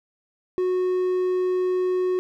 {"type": "tone", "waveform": "triangle", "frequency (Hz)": 366.6, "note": "F#4", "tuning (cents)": -16, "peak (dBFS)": -18, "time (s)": [0.58, 2.19], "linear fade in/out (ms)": 0, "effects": []}